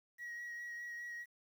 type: tone with vibrato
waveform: sine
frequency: 1904 Hz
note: A#6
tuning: 36 cents sharp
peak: -40 dBFS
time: 0.18-1.26 s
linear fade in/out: 50 ms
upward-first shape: triangle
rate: 4.9 Hz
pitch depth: 20 cents each way
effects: tanh soft clip ceiling -42 dBFS + 11-bit